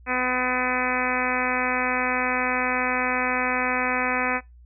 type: harmonic tone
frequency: 252.2 Hz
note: B3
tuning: 36 cents sharp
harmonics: 1 / 2 / 3 / 4 / 5 / 6 / 7 / 8 / 9 / 10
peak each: -31 / -31 / -31 / -31 / -31 / -31 / -31 / -31 / -31 / -31 dBFS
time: 0.06-4.41 s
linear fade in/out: 50 ms
effects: noise-tail reverb RT60 0.2 s tail -22 dB re dry + added 60 Hz sine -46 dBFS peak until 4.65 s